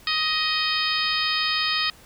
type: harmonic tone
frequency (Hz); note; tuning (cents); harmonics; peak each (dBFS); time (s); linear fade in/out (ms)
626; D#5; +10; 2 / 3 / 4 / 5 / 6 / 7 / 8; -29 / -29 / -29 / -29 / -29 / -29 / -29; 0.07-1.9; 2
effects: pink hiss -50 dBFS RMS until 2.05 s